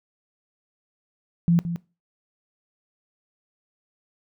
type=tone with echo; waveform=sine; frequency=170.6 Hz; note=F3; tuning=40 cents flat; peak=-15 dBFS; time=1.48-1.59 s; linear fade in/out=0 ms; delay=170 ms; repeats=1; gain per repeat=-10 dB; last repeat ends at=1.76 s; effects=noise-tail reverb RT60 0.3 s tail -21 dB re dry